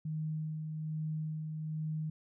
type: tone with tremolo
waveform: sine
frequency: 155.8 Hz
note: D#3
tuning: 3 cents sharp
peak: -33 dBFS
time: 0.05-2.1 s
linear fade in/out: 5 ms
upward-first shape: sine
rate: 1.2 Hz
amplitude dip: 35%
effects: none